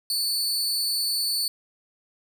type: tone with amplitude modulation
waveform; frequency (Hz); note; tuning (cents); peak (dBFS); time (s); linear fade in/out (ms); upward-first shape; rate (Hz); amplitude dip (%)
sawtooth; 4485; C#8; +19; -17; 0.1-1.48; 2; sine; 230; 80
effects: none